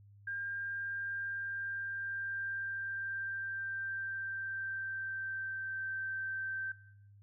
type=tone with pitch glide; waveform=sine; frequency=1603 to 1557.4 Hz; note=G6 to G6; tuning=+38 to -12 cents; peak=-36 dBFS; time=0.27-6.72 s; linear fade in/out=5 ms; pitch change=-50 cents; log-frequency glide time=0.42-5.83 s; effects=noise-tail reverb RT60 0.8 s tail -19 dB re dry + added 101 Hz sine -56 dBFS peak until 7.22 s